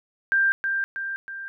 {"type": "tone with echo", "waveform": "sine", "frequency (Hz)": 1584, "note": "G6", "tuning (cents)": 18, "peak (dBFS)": -17, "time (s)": [0.32, 0.52], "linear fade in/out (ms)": 0, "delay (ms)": 320, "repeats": 3, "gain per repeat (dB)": -5, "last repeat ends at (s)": 1.48, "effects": []}